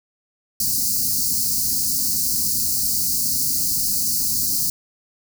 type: band-stop noise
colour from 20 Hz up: white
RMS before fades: -21 dBFS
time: 0.6-4.7 s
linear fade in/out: 2 ms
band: 290 to 4300 Hz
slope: 96 dB/octave
effects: none